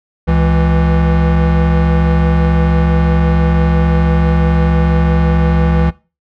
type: tone pair together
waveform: square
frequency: 69.78 / 164.81 Hz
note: C#2 / E3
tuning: +12 / 0 cents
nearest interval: octave + minor third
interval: 1488 cents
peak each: -13 dBFS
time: 0.27-5.91 s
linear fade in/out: 20 ms
effects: noise-tail reverb RT60 0.3 s tail -20 dB re dry + low-pass 2000 Hz 12 dB/octave